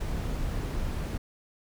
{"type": "noise", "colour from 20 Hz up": "brown", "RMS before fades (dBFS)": -31, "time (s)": [0, 1.18], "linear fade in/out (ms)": 10, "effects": []}